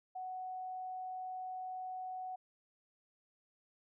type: tone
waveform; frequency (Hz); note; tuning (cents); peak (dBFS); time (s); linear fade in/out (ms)
sine; 743; F#5; +7; -40; 0.15-2.36; 10
effects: none